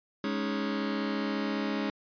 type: chord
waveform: sawtooth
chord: Ab suspended fourth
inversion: none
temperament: just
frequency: 207.7 / 276.9 / 311.5 Hz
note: Ab3 / Db4 / Eb4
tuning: 0 / -2 / +2 cents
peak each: -28 / -29 / -32 dBFS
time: 0.24-1.9 s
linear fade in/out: 2 ms
effects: resampled to 11025 Hz